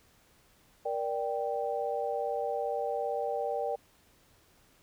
sine chord, G minor, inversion first, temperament just, 470.4 / 588 / 784 Hz, Bb4 / D5 / G5, +16 / +2 / 0 cents, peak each -34 dBFS, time 0.85-3.76 s, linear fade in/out 10 ms, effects pink hiss -64 dBFS RMS until 4.82 s

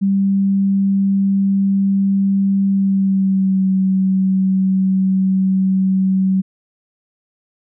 sine tone with pitch glide, 196 to 189.87 Hz, G3 to F#3, 0 to +45 cents, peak -12 dBFS, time 0.01-6.42 s, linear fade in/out 20 ms, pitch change -55 cents, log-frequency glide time 2.69-3.67 s, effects none

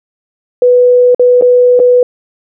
sine tone with dropouts, 493.9 Hz, B4, in tune, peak -3 dBFS, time 0.62-2.03 s, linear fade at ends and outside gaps 2 ms, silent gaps 1.147-1.195 / 1.412-1.422 / 1.793-1.799 s, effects none

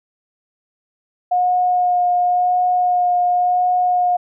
sine tone with vibrato, 719 Hz, F#5, 50 cents flat, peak -13 dBFS, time 1.31-4.17 s, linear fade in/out 10 ms, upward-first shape sine, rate 0.93 Hz, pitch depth 13 cents each way, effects none

